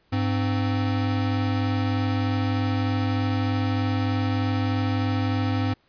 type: tone pair together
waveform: square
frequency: 101.62 / 261.6 Hz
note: G#2 / C4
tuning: -37 / 0 cents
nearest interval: octave + major third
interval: 1637 cents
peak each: -24 / -27 dBFS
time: 0.12-5.74 s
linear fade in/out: 10 ms
effects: pink hiss -64 dBFS RMS until 5.88 s + resampled to 11025 Hz